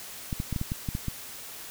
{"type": "clicks", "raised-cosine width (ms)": 5, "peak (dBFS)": -17, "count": 9, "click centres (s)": [0.328, 0.401, 0.527, 0.562, 0.614, 0.719, 0.888, 0.951, 1.083], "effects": ["white hiss -42 dBFS RMS until 1.7 s"]}